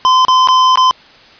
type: tone with dropouts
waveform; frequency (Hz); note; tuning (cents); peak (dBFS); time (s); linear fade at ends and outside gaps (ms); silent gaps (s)
square; 1028; C6; -31; -7; 0.05-0.91; 0; 0.25-0.283 / 0.474-0.486 / 0.757-0.774
effects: white hiss -41 dBFS RMS until 1.39 s + resampled to 11025 Hz